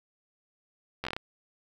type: slowing click train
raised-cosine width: 0.3 ms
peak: -17 dBFS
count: 7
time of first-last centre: 1.04-1.165 s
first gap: 12 ms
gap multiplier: 1.22
effects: 8-bit